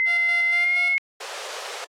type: tone with pitch glide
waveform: sine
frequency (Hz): 2062 to 2175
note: C7 to C#7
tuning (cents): -26 to -33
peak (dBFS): -18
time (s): 0-0.98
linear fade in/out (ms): 0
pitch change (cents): +93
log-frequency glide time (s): 0.48-0.83
type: tone with tremolo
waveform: 10% pulse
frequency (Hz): 698.5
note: F5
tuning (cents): 0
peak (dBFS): -22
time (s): 0.05-0.97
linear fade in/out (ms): 50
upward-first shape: square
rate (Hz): 4.2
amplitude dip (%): 50
type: high-pass noise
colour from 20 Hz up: pink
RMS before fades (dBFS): -33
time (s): 1.2-1.85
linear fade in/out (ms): 10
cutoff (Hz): 430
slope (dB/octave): 48
effects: low-pass 7000 Hz 12 dB/octave + AAC 64 kbps